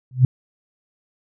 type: tone with exponential growth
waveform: sine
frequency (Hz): 127.5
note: C3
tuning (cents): -44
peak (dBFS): -5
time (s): 0.11-0.25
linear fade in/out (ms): 2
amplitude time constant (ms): 29
effects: none